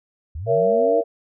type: linear sweep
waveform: sine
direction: up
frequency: 67.8 to 325.2 Hz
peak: -27 dBFS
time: 0.35-1.01 s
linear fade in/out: 5 ms
type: chord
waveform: sine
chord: A# diminished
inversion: none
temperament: just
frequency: 466.2 / 559.4 / 671.3 Hz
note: A#4 / C#5 / E5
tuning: 0 / +16 / +31 cents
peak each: -18 / -22 / -19 dBFS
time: 0.46-1.04 s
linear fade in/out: 50 ms
effects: none